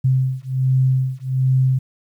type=beating tone pair; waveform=sine; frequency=130 / 131.3 Hz; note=C3 / C3; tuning=-11 / +6 cents; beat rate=1.3 Hz; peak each=-18 dBFS; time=0.04-1.79 s; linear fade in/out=10 ms; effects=9-bit